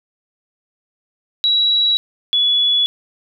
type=tone pair in turn; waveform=sine; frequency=3893 / 3408 Hz; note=B7 / G#7; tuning=-26 / +44 cents; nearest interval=major second; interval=230 cents; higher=first; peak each=-12 dBFS; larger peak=neither; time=1.44-1.97 / 2.33-2.86 s; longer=neither; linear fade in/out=0 ms; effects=none